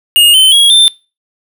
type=tone with pitch steps; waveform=square; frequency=2849 / 3071 / 3311 / 3569 Hz; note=F7 / G7 / G#7 / A7; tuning=+34 / -36 / -6 / +24 cents; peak=-4 dBFS; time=0.16-0.88 s; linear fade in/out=0 ms; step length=180 ms; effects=noise-tail reverb RT60 0.3 s tail -22 dB re dry